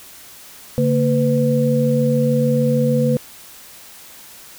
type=tone cluster; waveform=sine; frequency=142.2 / 228.7 / 501 Hz; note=C#3 / A#3 / B4; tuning=+45 / -33 / +25 cents; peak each=-18 dBFS; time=0.78-3.17 s; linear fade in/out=0 ms; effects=white hiss -41 dBFS RMS until 4.58 s